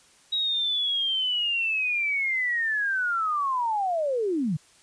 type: linear sweep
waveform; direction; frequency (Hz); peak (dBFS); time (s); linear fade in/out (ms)
sine; down; 3838 to 136.8; -23; 0.32-4.57; 10
effects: white hiss -57 dBFS RMS until 4.82 s + resampled to 22050 Hz